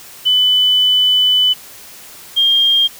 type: tone pair in turn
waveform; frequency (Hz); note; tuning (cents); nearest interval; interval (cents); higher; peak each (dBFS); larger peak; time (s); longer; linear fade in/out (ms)
sine; 3000 / 3212; F#7 / G7; +23 / +41; minor second; 118; second; -9; neither; 0.25-1.54 / 2.36-2.88; first; 20
effects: white hiss -37 dBFS RMS until 2.99 s